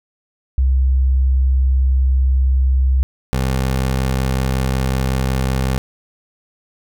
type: tone pair in turn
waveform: sine / 20% pulse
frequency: 65.41 / 65.41 Hz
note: C2 / C2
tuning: 0 / 0 cents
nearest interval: unison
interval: 0 cents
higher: neither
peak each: -11 dBFS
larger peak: neither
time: 0.58-3.03 / 3.33-5.78 s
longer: neither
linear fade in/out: 0 ms
effects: none